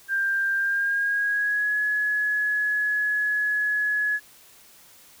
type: tone with pitch glide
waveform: sine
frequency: 1588 to 1692.2 Hz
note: G6 to G#6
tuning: +22 to +32 cents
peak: -21 dBFS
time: 0.08-4.2 s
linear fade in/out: 50 ms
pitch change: +110 cents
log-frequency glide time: 0.57-1.79 s
effects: white hiss -52 dBFS RMS until 5.2 s